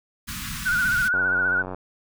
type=band-stop noise; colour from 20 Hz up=pink; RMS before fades=-32 dBFS; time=0.27-1.09 s; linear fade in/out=20 ms; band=250 to 1100 Hz; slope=48 dB/octave
type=tone with vibrato; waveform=sine; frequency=1468 Hz; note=F#6; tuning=14 cents flat; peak=-19 dBFS; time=0.65-1.63 s; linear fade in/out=20 ms; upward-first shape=sine; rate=15 Hz; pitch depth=64 cents each way
type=click train; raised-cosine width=1 ms; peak=-19 dBFS; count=57; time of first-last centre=1.14-1.746 s; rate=92.4 Hz
effects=none